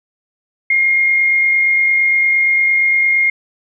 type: tone with amplitude modulation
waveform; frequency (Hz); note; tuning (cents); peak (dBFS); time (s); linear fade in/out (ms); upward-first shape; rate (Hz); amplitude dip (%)
sine; 2133; C7; +33; -9; 0.7-3.3; 5; sine; 48.7; 25
effects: none